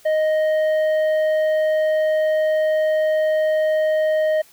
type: tone with tanh clipping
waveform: sine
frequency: 622.3 Hz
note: D#5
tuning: in tune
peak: -17 dBFS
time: 0.05-4.42 s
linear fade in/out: 10 ms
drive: 7 dB
effects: white hiss -51 dBFS RMS until 4.52 s